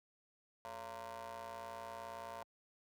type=ring-modulated tone; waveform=25% pulse; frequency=118.5 Hz; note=A#2; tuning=29 cents sharp; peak=-39 dBFS; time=0.65-2.43 s; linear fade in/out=0 ms; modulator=800 Hz; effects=high-pass 60 Hz 12 dB/octave